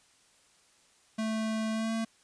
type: tone with pitch glide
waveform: square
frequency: 220 to 225 Hz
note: A3 to A3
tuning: 0 to +39 cents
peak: -30 dBFS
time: 1.18-2.05 s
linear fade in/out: 10 ms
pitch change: +39 cents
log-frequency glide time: 1.72-1.93 s
effects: white hiss -64 dBFS RMS until 2.23 s + resampled to 22050 Hz